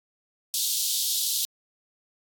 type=high-pass noise; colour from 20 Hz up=pink; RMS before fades=-26 dBFS; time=0.54-1.45 s; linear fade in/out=0 ms; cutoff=3400 Hz; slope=48 dB/octave; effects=AAC 64 kbps